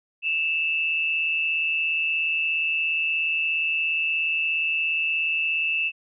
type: tone pair together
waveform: sine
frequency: 2637 / 2794 Hz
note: E7 / F7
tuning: 0 / 0 cents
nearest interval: minor second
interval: 100 cents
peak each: -22 / -30 dBFS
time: 0.22-5.92 s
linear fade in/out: 50 ms
effects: none